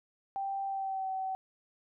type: tone with pitch glide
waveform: sine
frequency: 784 to 761.7 Hz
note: G5 to G5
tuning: 0 to -50 cents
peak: -32 dBFS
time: 0.36-1.35 s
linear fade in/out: 0 ms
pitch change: -50 cents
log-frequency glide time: 0.66-1.09 s
effects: none